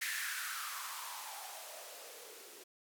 violet noise with band-pass filter sweep, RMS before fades -44 dBFS, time 0.01-2.64 s, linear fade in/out 10 ms, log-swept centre 1900 to 360 Hz, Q 5.1, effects none

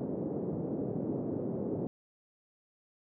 white band-pass noise, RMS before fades -35 dBFS, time 0-1.87 s, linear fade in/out 0 ms, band 120 to 450 Hz, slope 24 dB/octave, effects none

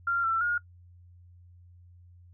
sine tone with pitch steps, 1386 / 1341 / 1428 Hz, F6 / E6 / F6, -14 / +29 / +38 cents, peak -24 dBFS, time 0.07-0.58 s, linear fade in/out 5 ms, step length 170 ms, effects noise-tail reverb RT60 0.1 s tail -24 dB re dry + added 88 Hz sine -51 dBFS peak until 2.33 s

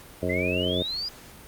harmonic tone, 90 Hz, F#2, 47 cents flat, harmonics 1 / 2 / 3 / 4 / 5 / 6 / 7, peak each -32 / -32 / -32 / -32 / -32 / -32 / -32 dBFS, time 0.22-0.83 s, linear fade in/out 10 ms
sine exponential sweep, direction up, 2000 to 4986 Hz, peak -28 dBFS, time 0.29-1.09 s, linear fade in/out 10 ms
effects pink hiss -47 dBFS RMS until 1.47 s + Opus 48 kbps

